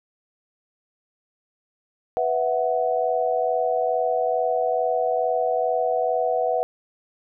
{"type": "chord", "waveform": "sine", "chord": "B suspended fourth", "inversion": "none", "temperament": "just", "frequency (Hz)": [493.9, 658.5, 740.8], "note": ["B4", "E5", "F#5"], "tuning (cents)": [0, -2, 2], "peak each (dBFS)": -24, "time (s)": [2.17, 6.63], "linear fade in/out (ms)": 0, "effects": []}